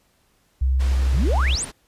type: tone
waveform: sine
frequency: 65.41 Hz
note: C2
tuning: in tune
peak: -16 dBFS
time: 0.61-1.56 s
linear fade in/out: 10 ms
type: low-pass noise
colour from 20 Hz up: pink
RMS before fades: -36 dBFS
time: 0.79-1.72 s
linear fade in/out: 20 ms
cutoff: 7000 Hz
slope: 12 dB/octave
type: exponential sweep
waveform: sine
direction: up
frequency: 103.83 to 10000 Hz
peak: -23 dBFS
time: 1.13-1.65 s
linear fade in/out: 10 ms
effects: pink hiss -63 dBFS RMS until 1.87 s + resampled to 32000 Hz